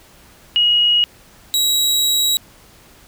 sine / sawtooth tone pair in turn, 2893 / 3862 Hz, F#7 / B7, -40 / -39 cents, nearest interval perfect fourth, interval 501 cents, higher second, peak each -11 dBFS, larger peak neither, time 0.56-1.04 / 1.54-2.37 s, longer second, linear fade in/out 0 ms, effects pink hiss -47 dBFS RMS until 3.07 s

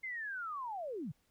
sine linear sweep, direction down, 2121 to 120 Hz, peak -38 dBFS, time 0.03-1.12 s, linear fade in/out 10 ms, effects pink hiss -75 dBFS RMS until 1.3 s

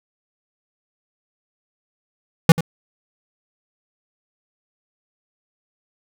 square tone with echo, 164.3 Hz, E3, 5 cents flat, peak -5 dBFS, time 2.49-2.52 s, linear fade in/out 2 ms, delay 88 ms, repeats 1, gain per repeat -15 dB, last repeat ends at 2.608 s, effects none

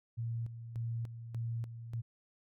sine tone with tremolo, 115.8 Hz, A#2, 11 cents flat, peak -34 dBFS, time 0.17-2.02 s, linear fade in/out 20 ms, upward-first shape square, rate 1.7 Hz, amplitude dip 65%, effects none

